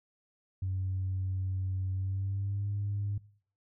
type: tone with pitch glide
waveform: sine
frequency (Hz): 94.2 to 101.55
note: F#2 to G#2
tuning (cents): +32 to -38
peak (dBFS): -29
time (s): 0.62-3.18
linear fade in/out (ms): 5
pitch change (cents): +130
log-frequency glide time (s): 1.92-2.68
effects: noise-tail reverb RT60 0.5 s tail -21 dB re dry + tanh soft clip ceiling -26 dBFS